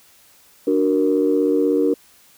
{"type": "chord", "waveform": "sine", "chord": "D augmented", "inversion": "none", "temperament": "equal", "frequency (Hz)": [293.7, 370, 466.2], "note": ["D4", "F#4", "A#4"], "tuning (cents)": [0, 0, 0], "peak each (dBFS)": [-18, -20, -18], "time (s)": [0.67, 1.94], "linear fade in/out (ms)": 5, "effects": ["tanh soft clip ceiling -6 dBFS", "white hiss -52 dBFS RMS until 2.37 s"]}